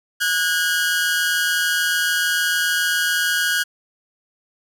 sawtooth tone pair together, 1459 / 1625.8 Hz, F#6 / G#6, -25 / -37 cents, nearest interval major second, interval 188 cents, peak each -17 dBFS, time 0.2-3.64 s, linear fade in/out 20 ms, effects none

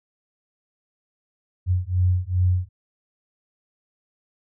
sine beating tone pair, 89.6 / 92.1 Hz, F2 / F#2, +45 / -7 cents, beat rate 2.5 Hz, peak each -21 dBFS, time 1.66-2.69 s, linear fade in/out 50 ms, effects none

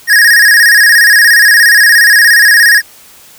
square tone with vibrato, 1760 Hz, A6, in tune, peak -3 dBFS, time 0.07-2.82 s, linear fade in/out 50 ms, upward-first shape square, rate 17 Hz, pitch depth 92 cents each way, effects white hiss -38 dBFS RMS until 3.38 s

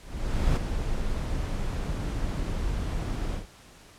brown noise with ADSR envelope, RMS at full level -22 dBFS, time 0.02-3.47 s, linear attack 550 ms, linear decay 3 ms, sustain -7 dB, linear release 130 ms, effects pink hiss -52 dBFS RMS until 3.98 s + low-pass 10000 Hz 12 dB/octave

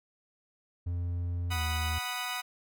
triangle tone with pitch glide, 87.3 to 79.59 Hz, F2 to D#2, 0 to +40 cents, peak -28 dBFS, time 0.86-1.99 s, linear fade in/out 10 ms, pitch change -160 cents, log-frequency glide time 1.53-1.59 s
15% pulse chord, B major, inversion second, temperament equal with one note detuned, 740 / 983.8 / 1244.5 Hz, F#5 / B5 / D#6, 0 / -7 / 0 cents, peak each -31 dBFS, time 1.5-2.42 s, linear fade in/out 20 ms
effects none

